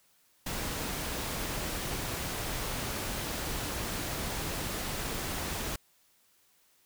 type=noise; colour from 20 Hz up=pink; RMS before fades=-35 dBFS; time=0.46-5.76 s; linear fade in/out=5 ms; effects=white hiss -67 dBFS RMS until 6.85 s